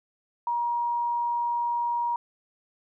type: tone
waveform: sine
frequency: 950 Hz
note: A#5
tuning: 33 cents sharp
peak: -24 dBFS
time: 0.47-2.16 s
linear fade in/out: 2 ms
effects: none